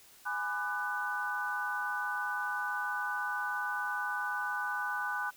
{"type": "chord", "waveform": "sine", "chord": "G# half-diminished seventh", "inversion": "none", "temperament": "just", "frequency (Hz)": [830.6, 996.7, 1196.1, 1495.1], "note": ["G#5", "B5", "D6", "F#6"], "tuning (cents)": [0, 16, 31, 18], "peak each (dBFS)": [-39, -40, -40, -34], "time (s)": [0.25, 5.31], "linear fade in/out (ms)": 20, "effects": ["white hiss -58 dBFS RMS until 5.36 s"]}